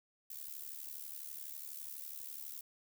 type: noise with amplitude modulation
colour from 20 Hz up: violet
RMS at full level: -43 dBFS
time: 0.3-2.61 s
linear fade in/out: 5 ms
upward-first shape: sine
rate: 72.1 Hz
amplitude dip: 80%
effects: none